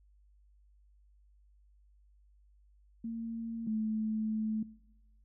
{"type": "tone pair in turn", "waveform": "sine", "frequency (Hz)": [228.3, 217.7], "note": ["A#3", "A3"], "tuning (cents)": [-36, -18], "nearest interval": "minor second", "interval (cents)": 82, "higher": "first", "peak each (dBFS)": [-35, -30], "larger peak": "second", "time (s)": [[3.04, 3.67], [3.67, 4.63]], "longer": "second", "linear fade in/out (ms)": 5, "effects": ["noise-tail reverb RT60 1.0 s tail -22 dB re dry", "added 50 Hz sine -61 dBFS peak until 5.24 s"]}